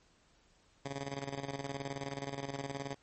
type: tone with tremolo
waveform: 10% pulse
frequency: 138.59 Hz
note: C#3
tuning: in tune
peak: -28 dBFS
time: 0.85-2.95 s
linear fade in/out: 5 ms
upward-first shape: square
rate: 19 Hz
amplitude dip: 65%
effects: pink hiss -68 dBFS RMS until 3.02 s + MP3 32 kbps